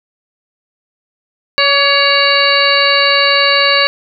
harmonic tone with a mistuned harmonic, 561 Hz, C#5, 21 cents sharp, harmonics 1 / 2 / 3 / 4 / 5 / 7 / 8, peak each -16 / -16 / -16 / -16 / -16 / -16 / -16 dBFS, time 1.58-3.87 s, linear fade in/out 0 ms, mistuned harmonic 2, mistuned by +27 cents, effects none

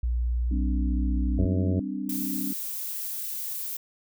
sine tone, 59.8 Hz, A#1, 45 cents sharp, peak -23 dBFS, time 0.03-1.46 s, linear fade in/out 5 ms
sine chord, G suspended fourth, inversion none, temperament equal with one note detuned, 196 / 259.1 / 293.7 Hz, G3 / C4 / D4, 0 / -17 / 0 cents, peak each -33 dBFS, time 0.51-2.53 s, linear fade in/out 5 ms
harmonic tone, 92.4 Hz, F#2, 2 cents flat, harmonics 1 / 2 / 3 / 4 / 5 / 6 / 7, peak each -24 / -30 / -34 / -36 / -38 / -40 / -41 dBFS, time 1.38-1.8 s, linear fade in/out 5 ms
violet noise, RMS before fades -33 dBFS, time 2.09-3.77 s, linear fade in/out 5 ms
effects none

